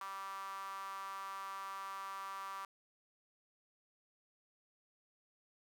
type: tone with high-pass filter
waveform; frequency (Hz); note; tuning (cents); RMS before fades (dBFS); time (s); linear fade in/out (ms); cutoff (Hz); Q
sawtooth; 194.7; G3; -12; -45; 0.01-2.65; 2; 1100; 9.4
effects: none